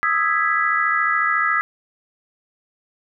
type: chord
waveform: sine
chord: E major seventh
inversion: third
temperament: equal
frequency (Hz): 1244.5 / 1318.5 / 1661.2 / 1975.5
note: D#6 / E6 / G#6 / B6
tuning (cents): 0 / 0 / 0 / 0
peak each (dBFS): -22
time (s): 0.03-1.61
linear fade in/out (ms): 0
effects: none